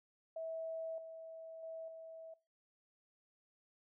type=tone with level steps; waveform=sine; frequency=650 Hz; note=E5; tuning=24 cents flat; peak=-40 / -48 / -44 / -49 dBFS; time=0.36-2.34 s; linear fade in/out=5 ms; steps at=0.98 / 1.63 / 1.88 s; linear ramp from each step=2 ms; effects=noise-tail reverb RT60 0.3 s tail -21 dB re dry

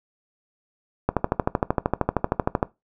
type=click train; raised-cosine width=1 ms; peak=-5 dBFS; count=21; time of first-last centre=1.09-2.628 s; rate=13 Hz; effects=noise-tail reverb RT60 0.2 s tail -19 dB re dry

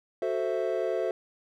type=chord; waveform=triangle; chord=F# half-diminished seventh; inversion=none; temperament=equal; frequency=370 / 440 / 523.3 / 659.3 Hz; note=F#4 / A4 / C5 / E5; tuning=0 / 0 / 0 / 0 cents; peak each=-30 dBFS; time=0.22-1.11 s; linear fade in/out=2 ms; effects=none

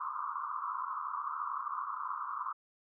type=band-pass noise; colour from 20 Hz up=pink; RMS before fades=-38 dBFS; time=0-2.53 s; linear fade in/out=10 ms; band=1000 to 1300 Hz; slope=96 dB/octave; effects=none

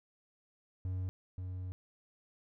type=tone pair in turn; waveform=triangle; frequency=92.5 / 91.97 Hz; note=F#2 / F#2; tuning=0 / -10 cents; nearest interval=unison; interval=10 cents; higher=first; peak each=-32 / -36 dBFS; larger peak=first; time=0.85-1.09 / 1.38-1.72 s; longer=second; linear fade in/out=0 ms; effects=none

